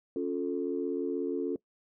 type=chord; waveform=sine; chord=Db augmented; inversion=none; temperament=equal with one note detuned; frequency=277.2 / 353.7 / 440 Hz; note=Db4 / F4 / A4; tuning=0 / +22 / 0 cents; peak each=-33 dBFS; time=0.16-1.56 s; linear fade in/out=2 ms; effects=noise-tail reverb RT60 0.1 s tail -21 dB re dry + tanh soft clip ceiling -19 dBFS